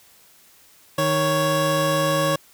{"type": "tone pair together", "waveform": "25% pulse", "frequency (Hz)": [155.47, 554.4], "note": ["D#3", "C#5"], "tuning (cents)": [-1, 0], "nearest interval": "octave + minor seventh", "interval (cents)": 2201, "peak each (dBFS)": [-20, -16], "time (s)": [0.98, 2.36], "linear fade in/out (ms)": 5, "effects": ["white hiss -53 dBFS RMS until 2.53 s"]}